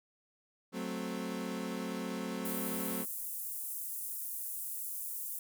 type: chord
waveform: 30% pulse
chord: F# diminished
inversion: none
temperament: equal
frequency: 185 / 220 / 261.6 Hz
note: F#3 / A3 / C4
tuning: 0 / 0 / 0 cents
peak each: -38 dBFS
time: 0.72-3.06 s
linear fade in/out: 50 ms
type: high-pass noise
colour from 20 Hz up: pink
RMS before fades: -40 dBFS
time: 2.45-5.39 s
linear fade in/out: 2 ms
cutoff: 9900 Hz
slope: 24 dB/octave
effects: none